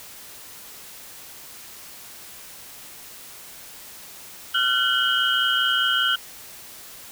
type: tone cluster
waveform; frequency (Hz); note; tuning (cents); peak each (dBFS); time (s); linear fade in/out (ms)
sine; 1384 / 1509 / 2936 / 3164; F6 / F#6 / F#7 / G7; -16 / +34 / -14 / +15; -24; 4.54-6.16; 10
effects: white hiss -42 dBFS RMS until 7.11 s